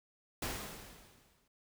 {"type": "noise with exponential decay", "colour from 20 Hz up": "pink", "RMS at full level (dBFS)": -36, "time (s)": [0.42, 1.48], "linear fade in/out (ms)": 5, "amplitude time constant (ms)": 230, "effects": []}